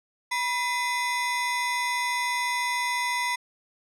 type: ring-modulated tone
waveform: 40% pulse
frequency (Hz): 1500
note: F#6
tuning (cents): +23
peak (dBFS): -21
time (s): 0.31-3.36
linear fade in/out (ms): 10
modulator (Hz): 527
effects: low-pass 11000 Hz 12 dB/octave